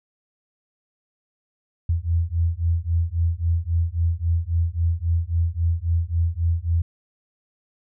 sine beating tone pair, 82.41 / 86.11 Hz, E2 / F2, 0 / -24 cents, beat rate 3.7 Hz, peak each -22 dBFS, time 1.89-6.82 s, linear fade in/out 5 ms, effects none

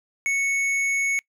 sine tone with hard clipping, 2212 Hz, C#7, 4 cents flat, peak -22 dBFS, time 0.26-1.19 s, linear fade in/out 0 ms, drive 8 dB, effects noise-tail reverb RT60 0.1 s tail -25 dB re dry

